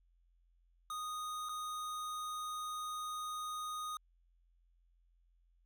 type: tone with dropouts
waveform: square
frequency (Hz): 1240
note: D#6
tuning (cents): -6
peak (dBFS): -40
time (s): 0.9-3.97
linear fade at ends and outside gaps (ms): 2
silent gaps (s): 1.488-1.492
effects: added 43 Hz sine -68 dBFS peak until 5.65 s